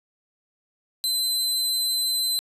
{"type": "tone", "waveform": "sawtooth", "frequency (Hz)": 4053, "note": "B7", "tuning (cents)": 44, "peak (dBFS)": -19, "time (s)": [1.04, 2.39], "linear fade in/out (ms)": 0, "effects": ["resampled to 32000 Hz"]}